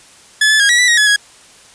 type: tone with pitch steps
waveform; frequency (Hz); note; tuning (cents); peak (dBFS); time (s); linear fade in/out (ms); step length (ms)
sawtooth; 1718 / 1733 / 1637 / 1926 / 1972 / 1886 / 1700 / 1659; A6 / A6 / G#6 / B6 / B6 / A#6 / G#6 / G#6; -42 / -27 / -25 / -44 / -3 / +20 / +40 / -2; -5; 0.41-1.162; 5; 94
effects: white hiss -43 dBFS RMS until 1.74 s + resampled to 22050 Hz